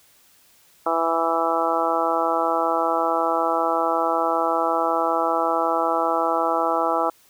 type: harmonic tone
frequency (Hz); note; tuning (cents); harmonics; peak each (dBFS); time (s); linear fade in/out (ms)
165.3; E3; +5; 2 / 3 / 4 / 5 / 6 / 7 / 8; -29 / -27 / -25 / -25 / -28 / -27 / -26; 0.86-7.1; 5
effects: white hiss -56 dBFS RMS until 7.29 s